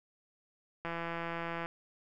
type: click train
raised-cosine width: 0.5 ms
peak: -23 dBFS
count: 137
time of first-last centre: 0.85-1.66 s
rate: 168 Hz
effects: none

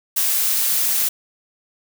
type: noise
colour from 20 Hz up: blue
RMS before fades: -19 dBFS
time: 0.16-1.09 s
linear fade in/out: 10 ms
effects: none

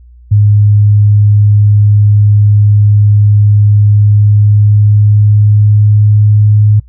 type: tone with pitch glide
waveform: sine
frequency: 103.83 to 105.34 Hz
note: G#2 to G#2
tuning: 0 to +25 cents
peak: -3 dBFS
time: 0.31-6.8 s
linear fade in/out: 10 ms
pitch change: +25 cents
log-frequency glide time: 3.79-6.68 s
effects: noise-tail reverb RT60 0.1 s tail -23 dB re dry + added 60 Hz sine -34 dBFS peak until 6.88 s

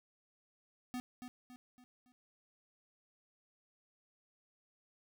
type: tone with echo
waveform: square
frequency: 249.4 Hz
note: B3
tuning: 17 cents sharp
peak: -39 dBFS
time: 0.94-1 s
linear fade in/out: 0 ms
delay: 280 ms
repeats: 4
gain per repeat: -7 dB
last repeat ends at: 2.12 s
effects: none

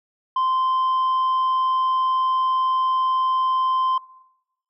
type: tone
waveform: sine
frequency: 1039 Hz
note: C6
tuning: 12 cents flat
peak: -15 dBFS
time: 0.36-3.98 s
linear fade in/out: 5 ms
effects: noise-tail reverb RT60 0.9 s tail -22 dB re dry + tanh soft clip ceiling -17 dBFS

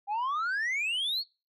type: exponential sweep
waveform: sine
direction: up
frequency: 788 to 4500 Hz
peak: -25 dBFS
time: 0.07-1.24 s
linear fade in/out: 50 ms
effects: noise-tail reverb RT60 0.3 s tail -25 dB re dry + tanh soft clip ceiling -27 dBFS

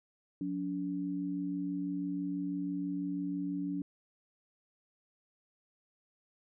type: tone pair together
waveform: sine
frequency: 180 / 286.1 Hz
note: F#3 / D4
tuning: -47 / -45 cents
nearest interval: minor sixth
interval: 802 cents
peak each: -38 / -34 dBFS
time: 0.41-3.82 s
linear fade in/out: 2 ms
effects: none

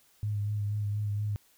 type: tone with vibrato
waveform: sine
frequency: 103.83 Hz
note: G#2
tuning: in tune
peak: -28 dBFS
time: 0.23-1.36 s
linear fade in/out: 0 ms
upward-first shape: sine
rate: 4.2 Hz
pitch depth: 26 cents each way
effects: white hiss -64 dBFS RMS until 1.57 s

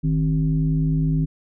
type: tone with frequency modulation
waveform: sine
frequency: 155.56 Hz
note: D#3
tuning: in tune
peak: -17 dBFS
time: 0.03-1.26 s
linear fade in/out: 20 ms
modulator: 110 Hz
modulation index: 0.75
effects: none

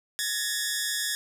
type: tone pair together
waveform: 10% pulse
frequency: 1688.5 / 1834 Hz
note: G#6 / A#6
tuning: +28 / -29 cents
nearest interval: minor second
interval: 143 cents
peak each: -20 / -22 dBFS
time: 0.19-1.15 s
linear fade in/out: 0 ms
effects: none

